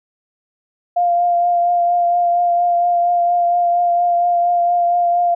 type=tone with vibrato; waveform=sine; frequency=698.5 Hz; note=F5; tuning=in tune; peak=-12 dBFS; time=0.96-5.35 s; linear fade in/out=10 ms; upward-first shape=triangle; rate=4.3 Hz; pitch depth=20 cents each way; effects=none